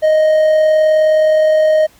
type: tone with amplitude modulation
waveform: triangle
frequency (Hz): 622.3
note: D#5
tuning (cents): 0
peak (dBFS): -5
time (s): 0.02-1.87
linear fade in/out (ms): 20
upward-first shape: sine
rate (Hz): 39.3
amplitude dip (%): 25
effects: pink hiss -48 dBFS RMS until 1.99 s